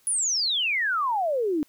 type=exponential sweep; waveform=sine; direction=down; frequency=10548 to 284.9 Hz; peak=-22 dBFS; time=0.07-1.63 s; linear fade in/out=0 ms; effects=white hiss -62 dBFS RMS until 1.68 s